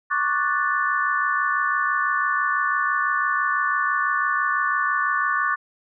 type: chord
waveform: sine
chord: D major seventh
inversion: third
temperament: equal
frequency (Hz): 1108.7 / 1174.7 / 1480 / 1760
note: C#6 / D6 / F#6 / A6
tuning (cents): 0 / 0 / 0 / 0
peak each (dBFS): -25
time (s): 0.1-5.56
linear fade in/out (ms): 20
effects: none